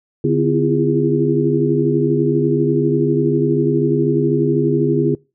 sine tone cluster, 145.1 / 253.7 / 329.5 / 341.7 / 409.9 Hz, D3 / B3 / E4 / F4 / G#4, -21 / +47 / -1 / -38 / -23 cents, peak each -18 / -20 / -24 / -19 / -19 dBFS, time 0.24-5.15 s, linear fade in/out 5 ms, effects noise-tail reverb RT60 0.3 s tail -25 dB re dry

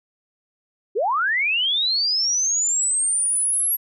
sine linear sweep, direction up, 351.9 to 11490 Hz, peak -18 dBFS, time 0.95-3.77 s, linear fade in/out 20 ms, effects none

